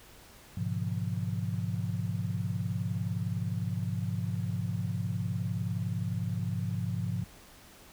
sine chord, G# diminished seventh, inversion none, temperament equal with one note detuned, 103.83 / 123.47 / 143.06 / 174.61 Hz, G#2 / B2 / D3 / F3, 0 / 0 / -45 / 0 cents, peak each -33 / -36 / -39 / -35 dBFS, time 0.57-7.24 s, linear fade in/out 5 ms, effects pink hiss -54 dBFS RMS until 7.92 s

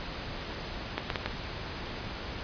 clicks, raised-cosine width 0.3 ms, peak -13 dBFS, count 4, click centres 0.98 / 1.102 / 1.158 / 1.26 s, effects pink hiss -38 dBFS RMS until 2.43 s + resampled to 11025 Hz

